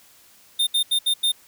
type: tone bursts at uneven times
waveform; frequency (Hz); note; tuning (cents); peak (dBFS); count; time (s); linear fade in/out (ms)
square; 3630; A#7; -47; -18; 5; 0.59-0.67 / 0.74-0.83 / 0.91-0.99 / 1.06-1.14 / 1.23-1.32; 10
effects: white hiss -53 dBFS RMS until 1.47 s